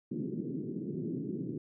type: band-pass noise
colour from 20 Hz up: white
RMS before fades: -37 dBFS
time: 0.11-1.58 s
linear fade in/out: 5 ms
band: 130 to 370 Hz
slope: 48 dB/octave
effects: none